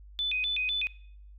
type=tone with vibrato; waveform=sine; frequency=2960 Hz; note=F#7; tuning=in tune; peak=-27 dBFS; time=0.19-0.87 s; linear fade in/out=0 ms; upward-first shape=square; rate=4 Hz; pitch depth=290 cents each way; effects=noise-tail reverb RT60 0.6 s tail -21 dB re dry + added 50 Hz sine -47 dBFS peak until 1.38 s